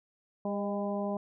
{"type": "harmonic tone with a mistuned harmonic", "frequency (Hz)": 201.4, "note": "G3", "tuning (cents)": 47, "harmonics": [1, 2, 3, 4, 5], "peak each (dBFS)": [-33, -38, -35, -40, -43], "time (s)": [0.45, 1.17], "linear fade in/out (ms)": 2, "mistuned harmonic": 3, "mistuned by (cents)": 29, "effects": []}